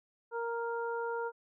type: harmonic tone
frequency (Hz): 466.2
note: A#4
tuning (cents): 0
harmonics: 1 / 2 / 3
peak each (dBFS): -35 / -38 / -41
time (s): 0.31-1.32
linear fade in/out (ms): 50
effects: none